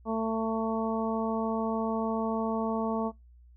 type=harmonic tone; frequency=223.3 Hz; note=A3; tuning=26 cents sharp; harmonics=1 / 2 / 3 / 4 / 5; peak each=-30 / -33 / -35 / -36 / -37 dBFS; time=0.05-3.12 s; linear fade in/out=50 ms; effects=noise-tail reverb RT60 0.2 s tail -24 dB re dry + added 60 Hz sine -52 dBFS peak until 3.56 s